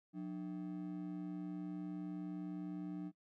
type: ring-modulated tone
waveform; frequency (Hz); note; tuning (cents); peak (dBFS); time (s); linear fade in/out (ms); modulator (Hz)
triangle; 240; B3; -49; -36; 0.13-3.12; 50; 60.1
effects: noise-tail reverb RT60 0.1 s tail -25 dB re dry